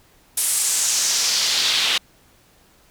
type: noise with band-pass filter sweep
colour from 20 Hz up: pink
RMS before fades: -20 dBFS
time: 0.37-1.98 s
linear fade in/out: 5 ms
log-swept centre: 10000 to 3200 Hz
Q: 2.1
effects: pink hiss -55 dBFS RMS until 2.9 s